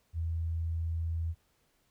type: tone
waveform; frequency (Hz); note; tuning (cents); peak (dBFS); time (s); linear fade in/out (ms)
sine; 82.41; E2; 0; -30; 0.13-1.35; 50
effects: pink hiss -72 dBFS RMS until 1.9 s